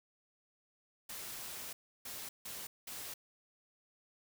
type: noise bursts at uneven times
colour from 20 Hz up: white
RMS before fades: -45 dBFS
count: 4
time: 1.09-1.73 / 2.05-2.29 / 2.45-2.67 / 2.87-3.14 s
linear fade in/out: 5 ms
effects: none